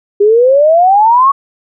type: exponential sweep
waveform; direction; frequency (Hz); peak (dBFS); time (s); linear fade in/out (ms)
sine; up; 399.2 to 1132; -4; 0.2-1.32; 10
effects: none